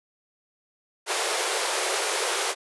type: high-pass noise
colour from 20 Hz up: pink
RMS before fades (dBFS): -26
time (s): 1.06-2.55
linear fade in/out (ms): 50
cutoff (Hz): 360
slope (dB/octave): 96
effects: resampled to 24000 Hz

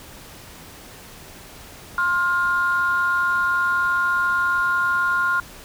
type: tone pair together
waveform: sine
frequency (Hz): 1057.8 / 1412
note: C6 / F6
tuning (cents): +19 / +19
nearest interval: perfect fourth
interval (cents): 500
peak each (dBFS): -22 / -18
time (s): 1.98-5.4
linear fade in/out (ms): 2
effects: tanh soft clip ceiling -11 dBFS + pink hiss -42 dBFS RMS until 5.64 s

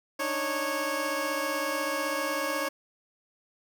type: tone cluster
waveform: 15% pulse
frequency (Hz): 292.8 / 308.8 / 551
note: D4 / D#4 / C#5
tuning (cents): -5 / -13 / -11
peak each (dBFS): -31 / -29 / -23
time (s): 0.19-2.69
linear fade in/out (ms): 10
effects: none

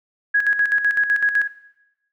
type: tone with tremolo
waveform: sine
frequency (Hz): 1661.2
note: G#6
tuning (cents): 0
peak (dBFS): -13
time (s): 0.34-1.48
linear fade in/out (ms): 10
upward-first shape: square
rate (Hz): 7.9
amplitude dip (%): 55
effects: noise-tail reverb RT60 0.9 s tail -17 dB re dry

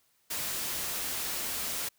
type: noise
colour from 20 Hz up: white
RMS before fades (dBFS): -34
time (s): 0.3-1.89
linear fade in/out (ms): 10
effects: white hiss -70 dBFS RMS until 1.98 s

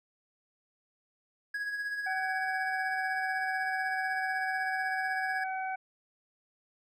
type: tone with tremolo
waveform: triangle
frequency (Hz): 1661.2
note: G#6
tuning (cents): 0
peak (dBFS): -29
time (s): 1.54-5.44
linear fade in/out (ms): 5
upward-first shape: sine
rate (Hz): 16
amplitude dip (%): 45
type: harmonic tone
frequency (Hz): 757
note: F#5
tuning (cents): +39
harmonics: 1 / 2 / 3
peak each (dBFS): -33 / -39 / -43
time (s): 2.06-5.76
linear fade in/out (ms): 10
effects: none

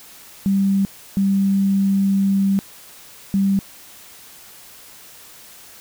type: tone bursts at uneven times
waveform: sine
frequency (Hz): 196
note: G3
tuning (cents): 0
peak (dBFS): -14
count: 3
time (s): 0.46-0.85 / 1.17-2.59 / 3.34-3.59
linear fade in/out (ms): 0
effects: white hiss -43 dBFS RMS until 5.8 s

